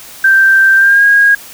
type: tone with pitch glide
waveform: sine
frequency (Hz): 1568 to 1635.5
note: G6 to G#6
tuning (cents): 0 to -27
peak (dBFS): -4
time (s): 0.24-1.35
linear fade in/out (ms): 5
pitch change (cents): +73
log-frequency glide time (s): 0.76-1.04
effects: white hiss -33 dBFS RMS until 1.53 s